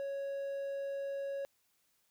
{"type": "tone", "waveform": "triangle", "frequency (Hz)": 554, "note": "C#5", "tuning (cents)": -1, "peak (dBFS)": -34, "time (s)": [0, 1.45], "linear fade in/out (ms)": 0, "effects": ["white hiss -75 dBFS RMS until 2.1 s"]}